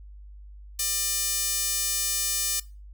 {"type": "tone with high-pass filter", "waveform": "sawtooth", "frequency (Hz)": 600, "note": "D5", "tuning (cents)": 37, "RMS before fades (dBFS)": -27, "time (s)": [0.79, 2.6], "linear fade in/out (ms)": 5, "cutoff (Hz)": 6700, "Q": 0.71, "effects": ["noise-tail reverb RT60 0.3 s tail -20 dB re dry", "added 50 Hz sine -42 dBFS peak until 2.93 s"]}